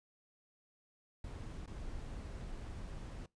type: noise with dropouts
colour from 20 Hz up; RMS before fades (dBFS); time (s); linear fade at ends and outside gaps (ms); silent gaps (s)
brown; -45; 1.24-3.26; 2; 1.66-1.676
effects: noise-tail reverb RT60 0.2 s tail -22 dB re dry + resampled to 22050 Hz